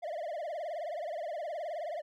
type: tone with vibrato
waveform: triangle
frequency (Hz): 643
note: E5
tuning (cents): -43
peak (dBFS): -33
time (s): 0.02-2.02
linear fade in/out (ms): 20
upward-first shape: triangle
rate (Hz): 19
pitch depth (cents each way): 200
effects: none